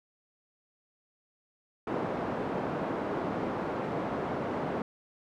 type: band-pass noise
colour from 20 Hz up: pink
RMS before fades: -33 dBFS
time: 1.87-4.82 s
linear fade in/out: 2 ms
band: 210 to 960 Hz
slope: 12 dB/octave
effects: none